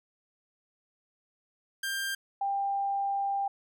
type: tone pair in turn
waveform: sawtooth / sine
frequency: 1590 / 794.1 Hz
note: G6 / G5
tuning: +24 / +22 cents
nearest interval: octave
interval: 1202 cents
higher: first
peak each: -27 dBFS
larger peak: neither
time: 1.83-2.15 / 2.41-3.48 s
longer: second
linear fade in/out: 5 ms
effects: none